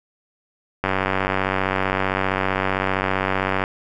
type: click train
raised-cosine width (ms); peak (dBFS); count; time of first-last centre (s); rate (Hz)
0.5; -5; 268; 0.84-3.639; 95.4
effects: none